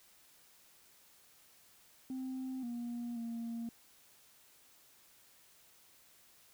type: tone with pitch steps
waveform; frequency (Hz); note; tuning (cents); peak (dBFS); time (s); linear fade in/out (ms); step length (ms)
sine; 260.2 / 238.4 / 231.7; C4 / A#3 / A#3; -9 / +39 / -10; -36; 2.1-3.69; 2; 530
effects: tanh soft clip ceiling -36 dBFS + white hiss -64 dBFS RMS until 6.53 s